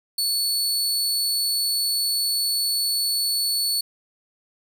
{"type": "tone", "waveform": "sawtooth", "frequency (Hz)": 4435, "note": "C#8", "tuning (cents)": 0, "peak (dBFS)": -18, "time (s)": [0.18, 3.81], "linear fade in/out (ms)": 5, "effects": []}